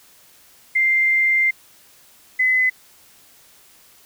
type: tone pair in turn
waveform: sine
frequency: 2094 / 2024 Hz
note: C7 / B6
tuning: +1 / +42 cents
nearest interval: minor second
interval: 59 cents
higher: first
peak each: -14 dBFS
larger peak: neither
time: 0.75-1.51 / 2.39-2.7 s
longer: first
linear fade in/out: 10 ms
effects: white hiss -51 dBFS RMS until 4.05 s